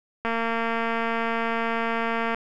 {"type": "click train", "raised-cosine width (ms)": 0.5, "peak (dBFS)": -12, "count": 481, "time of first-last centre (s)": [0.25, 2.346], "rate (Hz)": 229, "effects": []}